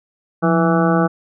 harmonic tone with a mistuned harmonic, 164.81 Hz, E3, in tune, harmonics 1 / 2 / 3 / 4 / 5 / 7 / 8 / 9, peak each -16 / -19 / -21 / -22 / -23 / -24 / -25 / -26 dBFS, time 0.42-1.08 s, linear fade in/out 20 ms, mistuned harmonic 1, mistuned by +95 cents, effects none

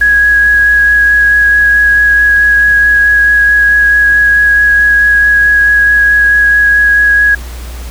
sine tone with vibrato, 1661.2 Hz, G#6, in tune, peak -4 dBFS, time 0.01-7.35 s, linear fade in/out 5 ms, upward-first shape sine, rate 4.6 Hz, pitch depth 9 cents each way, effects added 60 Hz sine -21 dBFS peak until 7.9 s + pink hiss -31 dBFS RMS until 7.9 s

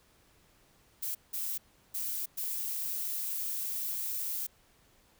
violet noise bursts at uneven times, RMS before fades -35 dBFS, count 4, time 1.02-1.15 / 1.33-1.58 / 1.94-2.26 / 2.37-4.47 s, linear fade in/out 10 ms, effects pink hiss -65 dBFS RMS until 5.19 s

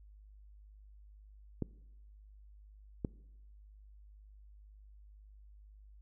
clicks, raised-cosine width 3 ms, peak -21 dBFS, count 2, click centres 1.623 / 3.048 s, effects noise-tail reverb RT60 0.9 s tail -22 dB re dry + added 51 Hz sine -54 dBFS peak until 6.01 s

